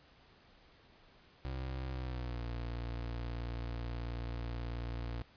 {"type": "tone with pitch glide", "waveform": "30% pulse", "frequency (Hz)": [65.3, 58.51], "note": ["C2", "A#1"], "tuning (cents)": [-3, 7], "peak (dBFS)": -35, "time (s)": [1.45, 5.22], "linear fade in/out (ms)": 0, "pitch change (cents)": -190, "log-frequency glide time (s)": [1.9, 2.46], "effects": ["pink hiss -63 dBFS RMS until 5.36 s", "resampled to 11025 Hz"]}